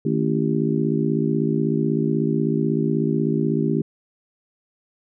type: harmonic tone with a mistuned harmonic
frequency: 56.2 Hz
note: A1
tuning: 37 cents sharp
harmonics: 3 / 4 / 5 / 6 / 7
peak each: -23 / -24 / -25 / -26 / -26 dBFS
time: 0.05-3.82 s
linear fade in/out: 5 ms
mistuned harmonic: 3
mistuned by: -150 cents
effects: none